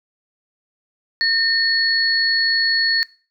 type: tone pair together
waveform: sine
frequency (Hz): 1821 / 4376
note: A#6 / C#8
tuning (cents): -41 / -23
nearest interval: octave + minor third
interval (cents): 1518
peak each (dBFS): -18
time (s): 1.21-3.03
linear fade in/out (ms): 0
effects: noise-tail reverb RT60 0.4 s tail -22 dB re dry